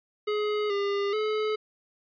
square tone with pitch steps, 420.5 / 402 / 429.3 Hz, G#4 / G4 / A4, +22 / +44 / -43 cents, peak -26 dBFS, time 0.27-1.56 s, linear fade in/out 10 ms, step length 430 ms, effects resampled to 11025 Hz

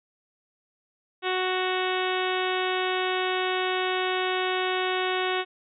harmonic tone with a mistuned harmonic, 370 Hz, F#4, in tune, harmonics 1 / 2 / 3 / 4 / 5 / 6 / 7 / 8 / 9 / 10, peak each -28 / -31 / -33 / -34 / -35 / -36 / -36 / -37 / -38 / -38 dBFS, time 1.22-5.45 s, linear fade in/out 50 ms, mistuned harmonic 7, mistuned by +20 cents, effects none

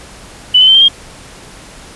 sine tone with pitch steps, 2988 / 3046 / 3104 / 3164 / 3225 Hz, F#7 / F#7 / G7 / G7 / G7, +16 / +50 / -18 / +15 / +48 cents, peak -3 dBFS, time 0.54-0.885 s, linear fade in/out 10 ms, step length 69 ms, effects pink hiss -35 dBFS RMS until 1.95 s + resampled to 24000 Hz

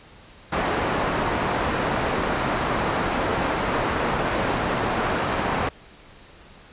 white low-pass noise, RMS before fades -24 dBFS, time 0.52-5.69 s, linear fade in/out 5 ms, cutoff 1200 Hz, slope 12 dB/octave, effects pink hiss -48 dBFS RMS until 6.72 s + resampled to 8000 Hz

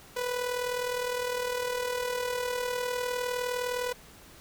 sawtooth tone with amplitude modulation, 493.9 Hz, B4, in tune, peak -23 dBFS, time 0.16-3.93 s, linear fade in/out 10 ms, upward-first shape sine, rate 39.7 Hz, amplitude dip 55%, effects pink hiss -52 dBFS RMS until 4.4 s

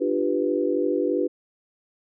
sine chord, G dominant seventh, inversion second, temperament equal with one note detuned, 297.2 / 349.2 / 392 / 493.9 Hz, D4 / F4 / G4 / B4, +21 / 0 / 0 / 0 cents, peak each -26 dBFS, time 0-1.28 s, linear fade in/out 20 ms, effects none

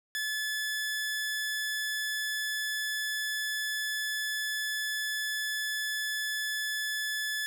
sawtooth tone, 1725 Hz, A6, 35 cents flat, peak -27 dBFS, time 0.15-7.46 s, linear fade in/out 0 ms, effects none

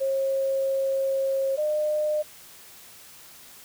sine tone pair in turn, 540 / 606.1 Hz, C#5 / D#5, -45 / -46 cents, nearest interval major second, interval 199 cents, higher second, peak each -22 dBFS, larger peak neither, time 0-1.57 / 1.57-2.23 s, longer first, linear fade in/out 20 ms, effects white hiss -48 dBFS RMS until 3.64 s

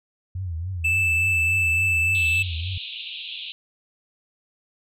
sine tone with vibrato, 87.31 Hz, F2, in tune, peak -26 dBFS, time 0.35-2.78 s, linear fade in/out 5 ms, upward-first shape triangle, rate 3.5 Hz, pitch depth 180 cents each way
triangle tone, 2637 Hz, E7, in tune, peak -17 dBFS, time 0.84-2.43 s, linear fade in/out 10 ms
white band-pass noise, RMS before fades -35 dBFS, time 2.15-3.52 s, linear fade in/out 0 ms, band 2500 to 3900 Hz, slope 96 dB/octave
effects none

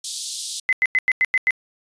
pink high-pass noise, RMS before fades -28 dBFS, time 0.04-0.6 s, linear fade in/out 5 ms, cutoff 3500 Hz, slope 48 dB/octave
sine tone bursts, 2037 Hz, C7, 47 cents flat, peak -14 dBFS, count 7, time 0.69-1.507 s, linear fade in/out 0 ms, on 37 ms, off 93 ms
effects resampled to 22050 Hz

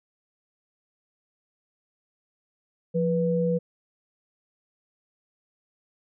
sine tone pair together, 173.35 / 490 Hz, F3 / B4, -13 / -14 cents, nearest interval octave + tritone, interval 1799 cents, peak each -24 dBFS, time 2.94-3.59 s, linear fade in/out 20 ms, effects none

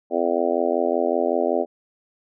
harmonic tone, 85.3 Hz, F2, 40 cents flat, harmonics 3 / 4 / 5 / 6 / 7 / 8 / 9, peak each -28 / -26 / -25 / -28 / -24 / -27 / -30 dBFS, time 0.1-1.66 s, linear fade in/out 50 ms, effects none

